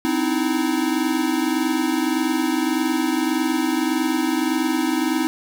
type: tone cluster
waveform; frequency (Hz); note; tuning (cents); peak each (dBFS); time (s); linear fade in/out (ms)
square; 257.3 / 305.4 / 327.1; C4 / D#4 / E4; -29 / -32 / -13; -24; 0.05-5.27; 0
effects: none